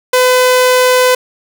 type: tone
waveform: sawtooth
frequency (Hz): 505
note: B4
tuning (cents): +39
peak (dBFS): -3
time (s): 0.13-1.15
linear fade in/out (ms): 5
effects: none